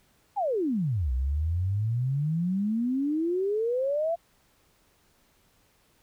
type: exponential two-way sweep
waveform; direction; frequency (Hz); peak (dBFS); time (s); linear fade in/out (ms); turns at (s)
sine; down then up; 866 to 61.1 to 689; -24; 0.36-4.16; 20; 1.12
effects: pink hiss -65 dBFS RMS until 6.02 s